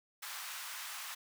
pink high-pass noise, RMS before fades -44 dBFS, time 0.22-1.15 s, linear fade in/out 10 ms, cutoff 1000 Hz, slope 24 dB/octave, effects none

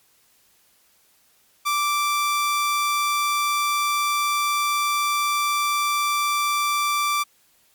sawtooth tone, 1172 Hz, D6, 4 cents flat, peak -16 dBFS, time 1.65-7.24 s, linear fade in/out 20 ms, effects white hiss -60 dBFS RMS until 7.74 s + MP3 96 kbps

